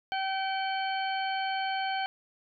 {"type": "harmonic tone with a mistuned harmonic", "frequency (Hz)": 770, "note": "G5", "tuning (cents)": -31, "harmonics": [1, 2, 3, 4, 6], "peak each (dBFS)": [-30, -36, -39, -38, -44], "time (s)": [0.12, 2.06], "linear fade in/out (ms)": 0, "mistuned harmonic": 6, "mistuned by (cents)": -99, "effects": []}